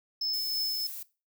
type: tone with tremolo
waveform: triangle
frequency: 5240 Hz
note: E8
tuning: 11 cents flat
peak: -26 dBFS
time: 0.21-0.87 s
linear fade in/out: 5 ms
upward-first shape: triangle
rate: 3.1 Hz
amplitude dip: 35%
type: noise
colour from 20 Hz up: violet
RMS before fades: -40 dBFS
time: 0.33-1.03 s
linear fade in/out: 5 ms
effects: noise-tail reverb RT60 0.3 s tail -19 dB re dry